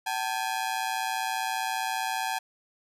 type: ring-modulated tone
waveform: sawtooth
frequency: 825 Hz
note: G#5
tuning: 12 cents flat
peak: -21 dBFS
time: 0.06-2.39 s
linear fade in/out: 10 ms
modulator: 60 Hz
effects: resampled to 32000 Hz + 10-bit